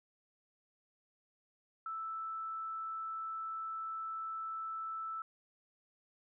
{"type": "tone", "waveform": "sine", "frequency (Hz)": 1318.5, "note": "E6", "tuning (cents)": 0, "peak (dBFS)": -38, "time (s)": [1.86, 5.22], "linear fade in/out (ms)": 2, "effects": []}